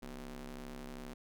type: ring-modulated tone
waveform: sawtooth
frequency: 135.3 Hz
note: C#3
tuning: 42 cents flat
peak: -37 dBFS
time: 0.02-1.14 s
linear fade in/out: 10 ms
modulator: 104 Hz
effects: none